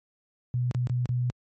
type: tone with dropouts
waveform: sine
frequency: 123.47 Hz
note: B2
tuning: in tune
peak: -23 dBFS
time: 0.54-1.3 s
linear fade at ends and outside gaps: 0 ms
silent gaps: 0.712-0.748 / 0.871-0.897 / 1.057-1.091 s
effects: high-pass 60 Hz 12 dB/octave + MP3 32 kbps